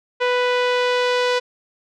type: tone with low-pass filter sweep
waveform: sawtooth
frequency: 494.8 Hz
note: B4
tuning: 3 cents sharp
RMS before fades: -19 dBFS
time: 0.2-1.4 s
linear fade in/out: 20 ms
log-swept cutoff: 2800 to 4400 Hz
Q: 1.3
effects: none